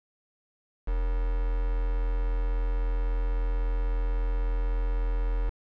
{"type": "tone with quantisation", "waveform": "sine", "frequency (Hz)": 41.84, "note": "E1", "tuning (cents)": 27, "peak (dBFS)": -24, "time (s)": [0.87, 5.5], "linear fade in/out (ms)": 10, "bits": 6, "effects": ["low-pass 2000 Hz 12 dB/octave"]}